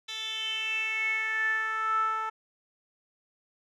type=tone with band-pass filter sweep; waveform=10% pulse; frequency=440 Hz; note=A4; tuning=in tune; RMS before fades=-30 dBFS; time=0.08-2.3 s; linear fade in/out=10 ms; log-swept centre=3900 to 1100 Hz; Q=7.9; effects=none